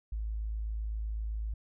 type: tone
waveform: sine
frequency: 53.9 Hz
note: A1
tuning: 35 cents flat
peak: -32 dBFS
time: 0.12-1.54 s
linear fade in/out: 5 ms
effects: none